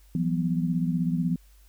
sine chord, E suspended second, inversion none, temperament equal with one note detuned, 168.86 / 185 / 246.9 Hz, E3 / F#3 / B3, +42 / 0 / 0 cents, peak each -25 / -30 / -29 dBFS, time 0.15-1.36 s, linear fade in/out 2 ms, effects added 50 Hz sine -52 dBFS peak until 1.68 s + white hiss -63 dBFS RMS until 1.68 s

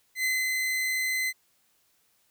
40% pulse tone with ADSR envelope, 2043 Hz, C7, 42 cents flat, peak -23 dBFS, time 0.15-1.33 s, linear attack 92 ms, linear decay 230 ms, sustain -2 dB, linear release 44 ms, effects white hiss -68 dBFS RMS until 2.3 s

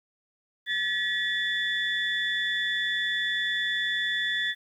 sine tone cluster, 1730 / 1921 / 3469 Hz, A6 / B6 / A7, -30 / -48 / -25 cents, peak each -29 dBFS, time 0.66-4.55 s, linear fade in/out 50 ms, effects tanh soft clip ceiling -17 dBFS + 10-bit

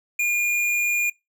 sine tone with hard clipping, 2421 Hz, D#7, 48 cents flat, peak -21 dBFS, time 0.19-1.1 s, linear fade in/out 5 ms, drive 11 dB, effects noise-tail reverb RT60 0.2 s tail -22 dB re dry

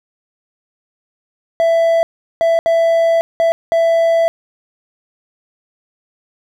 triangle tone bursts at uneven times, 664 Hz, E5, 12 cents sharp, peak -8 dBFS, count 5, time 1.6-2.03 / 2.41-2.59 / 2.66-3.21 / 3.4-3.52 / 3.72-4.28 s, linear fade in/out 0 ms, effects none

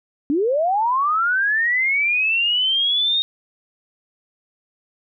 sine linear sweep, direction up, 268.8 to 3729 Hz, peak -16 dBFS, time 0.3-3.22 s, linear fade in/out 0 ms, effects none

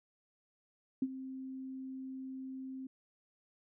sine tone with ADSR envelope, 263 Hz, C4, 9 cents sharp, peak -27 dBFS, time 1.02-2.87 s, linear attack 4 ms, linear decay 45 ms, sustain -14 dB, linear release 5 ms, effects none

